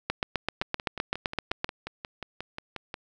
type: two click trains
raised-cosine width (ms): 0.3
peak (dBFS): -10 / -19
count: 13 / 14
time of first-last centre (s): 0.1-1.644 / 0.62-2.941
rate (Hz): 7.77 / 5.6
effects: none